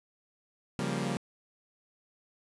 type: chord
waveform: sawtooth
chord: G half-diminished seventh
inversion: second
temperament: equal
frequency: 138.59 / 174.61 / 196 / 233.1 Hz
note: Db3 / F3 / G3 / Bb3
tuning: 0 / 0 / 0 / 0 cents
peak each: -32 dBFS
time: 0.79-1.17 s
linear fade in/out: 0 ms
effects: resampled to 24000 Hz + 10-bit